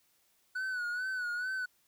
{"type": "tone with vibrato", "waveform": "triangle", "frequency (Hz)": 1482, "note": "F#6", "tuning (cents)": 2, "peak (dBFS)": -31, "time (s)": [0.55, 1.66], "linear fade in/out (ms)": 10, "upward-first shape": "sine", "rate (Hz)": 2.3, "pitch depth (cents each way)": 63, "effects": ["white hiss -71 dBFS RMS until 1.87 s"]}